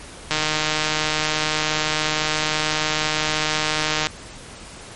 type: click train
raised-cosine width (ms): 0.2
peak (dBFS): -3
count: 580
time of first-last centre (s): 0.31-4.07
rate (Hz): 154
effects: pink hiss -39 dBFS RMS until 4.95 s + MP3 48 kbps